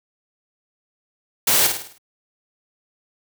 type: noise with echo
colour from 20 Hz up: white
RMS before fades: -17 dBFS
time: 1.47-1.67 s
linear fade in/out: 5 ms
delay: 52 ms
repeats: 6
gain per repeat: -6 dB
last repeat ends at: 1.982 s
effects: high-pass 100 Hz 12 dB/octave